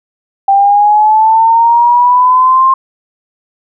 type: linear sweep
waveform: sine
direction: up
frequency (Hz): 784 to 1063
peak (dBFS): -4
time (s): 0.48-2.74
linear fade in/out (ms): 5
effects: none